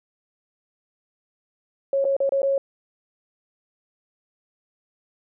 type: tone with dropouts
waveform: sine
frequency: 549 Hz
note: C#5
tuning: 17 cents flat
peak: -18 dBFS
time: 1.93-2.58 s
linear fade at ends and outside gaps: 2 ms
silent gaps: 2.043-2.051 / 2.166-2.203 / 2.293-2.321 / 2.419-2.43 s
effects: none